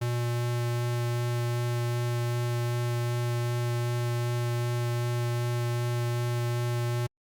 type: tone with vibrato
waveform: square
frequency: 120 Hz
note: B2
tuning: 49 cents flat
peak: -27 dBFS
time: 0.01-7.07 s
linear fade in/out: 10 ms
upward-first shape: sine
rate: 2.6 Hz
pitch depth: 8 cents each way
effects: Opus 48 kbps